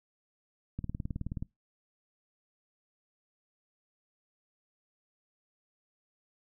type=click train; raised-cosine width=5 ms; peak=-23 dBFS; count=13; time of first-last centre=0.79-1.425 s; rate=18.9 Hz; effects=noise-tail reverb RT60 0.2 s tail -24 dB re dry